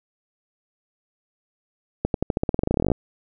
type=accelerating click train; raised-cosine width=2 ms; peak=-7 dBFS; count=21; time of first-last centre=2.05-2.917 s; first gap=92 ms; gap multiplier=0.91; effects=none

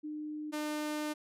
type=tone pair in turn; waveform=sine / sawtooth; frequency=302.9 / 301.7 Hz; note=D#4 / D4; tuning=-46 / +47 cents; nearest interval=unison; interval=7 cents; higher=first; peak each=-37 / -30 dBFS; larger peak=second; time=0.03-0.52 / 0.52-1.14 s; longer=second; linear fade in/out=20 ms; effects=resampled to 32000 Hz

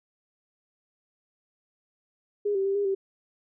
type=tone with pitch steps; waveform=sine; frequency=410.9 / 388 / 393 / 405.2 / 388.5 Hz; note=G#4 / G4 / G4 / G#4 / G4; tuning=-18 / -18 / +4 / -43 / -16 cents; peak=-23 dBFS; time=2.45-2.95 s; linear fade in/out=10 ms; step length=100 ms; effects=none

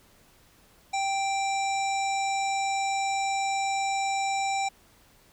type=harmonic tone; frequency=784 Hz; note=G5; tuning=in tune; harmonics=1 / 3 / 5 / 7 / 9 / 10; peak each=-26 / -33 / -39 / -42 / -39 / -44 dBFS; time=0.93-4.69 s; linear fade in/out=10 ms; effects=pink hiss -59 dBFS RMS until 5.32 s

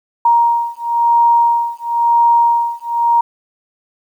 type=beating tone pair; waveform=sine; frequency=938 / 938.98 Hz; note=A#5 / A#5; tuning=+11 / +12 cents; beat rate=0.98 Hz; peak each=-13 dBFS; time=0.25-3.21 s; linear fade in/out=5 ms; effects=8-bit

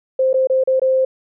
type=tone with dropouts; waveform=sine; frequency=523.3 Hz; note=C5; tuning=in tune; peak=-12 dBFS; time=0.19-1.05 s; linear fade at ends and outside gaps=5 ms; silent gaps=0.331-0.341 / 0.472-0.498 / 0.638-0.674 / 0.797-0.817 s; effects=none

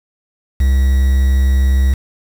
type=tone with quantisation; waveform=triangle; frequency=66.4 Hz; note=C2; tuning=26 cents sharp; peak=-7 dBFS; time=0.6-1.94 s; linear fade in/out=5 ms; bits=5; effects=none

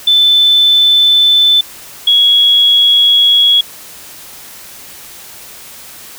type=tone pair in turn; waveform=sine; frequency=3520 / 3336 Hz; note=A7 / G#7; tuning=0 / +7 cents; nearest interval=minor second; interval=93 cents; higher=first; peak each=-5 dBFS; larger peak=neither; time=0.07-1.61 / 2.07-3.61 s; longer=neither; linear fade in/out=5 ms; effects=white hiss -33 dBFS RMS until 6.18 s

